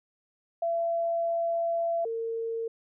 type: tone pair in turn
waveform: sine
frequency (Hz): 674 / 455.6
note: E5 / A#4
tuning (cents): +38 / -40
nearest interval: perfect fifth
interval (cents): 678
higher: first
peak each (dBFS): -25 / -29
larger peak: first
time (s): 0.62-2.05 / 2.05-2.68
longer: first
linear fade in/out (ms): 5
effects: none